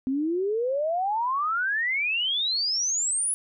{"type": "exponential sweep", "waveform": "sine", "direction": "up", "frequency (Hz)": [256, 10410], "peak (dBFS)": -23, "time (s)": [0.07, 3.34], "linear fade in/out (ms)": 0, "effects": []}